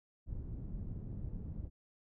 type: low-pass noise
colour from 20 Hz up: pink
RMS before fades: -42 dBFS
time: 0.26-1.7 s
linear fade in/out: 50 ms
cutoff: 170 Hz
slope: 12 dB/octave
effects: none